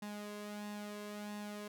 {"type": "tone with flanger", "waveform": "sawtooth", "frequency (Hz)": 207.7, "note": "G#3", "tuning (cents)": 0, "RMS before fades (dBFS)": -45, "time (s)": [0.02, 1.68], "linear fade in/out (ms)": 5, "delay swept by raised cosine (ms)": [1.1, 1.86], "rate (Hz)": 1.5, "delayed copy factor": 0.55, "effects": []}